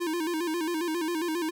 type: tone with vibrato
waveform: square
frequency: 330.9 Hz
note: E4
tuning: 7 cents sharp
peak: -28 dBFS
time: 0-1.51 s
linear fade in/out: 20 ms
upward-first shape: square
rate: 7.4 Hz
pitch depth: 91 cents each way
effects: none